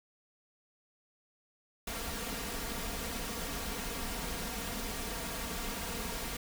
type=noise with comb filter; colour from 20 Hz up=pink; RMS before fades=-38 dBFS; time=1.87-6.37 s; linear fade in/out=5 ms; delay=4.3 ms; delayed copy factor=+0.65; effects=none